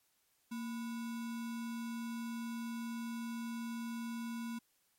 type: tone with sample-and-hold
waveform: sine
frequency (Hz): 231.2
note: A#3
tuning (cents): -14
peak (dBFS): -38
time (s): 0.51-4.59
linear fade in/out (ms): 10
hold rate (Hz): 1225
effects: white hiss -75 dBFS RMS until 4.98 s + MP3 64 kbps